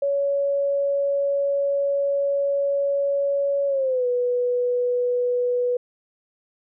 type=tone with pitch glide; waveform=sine; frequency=561 to 491.2 Hz; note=C#5 to B4; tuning=+21 to -9 cents; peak=-19 dBFS; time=0.02-5.77 s; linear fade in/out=5 ms; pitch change=-230 cents; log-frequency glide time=3.67-4.07 s; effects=none